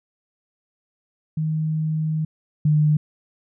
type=tone pair in turn; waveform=sine; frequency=156.6 / 151.44 Hz; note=D#3 / D#3; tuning=+11 / -47 cents; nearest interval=minor second; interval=58 cents; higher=first; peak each=-20 / -14 dBFS; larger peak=second; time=1.37-2.25 / 2.65-2.97 s; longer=first; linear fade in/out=5 ms; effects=none